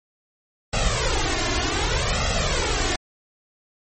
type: noise with flanger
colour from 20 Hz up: pink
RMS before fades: -22 dBFS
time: 0.73-2.96 s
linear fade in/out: 5 ms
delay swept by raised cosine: 1.5 to 2.9 ms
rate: 0.65 Hz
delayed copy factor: +1
effects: MP3 32 kbps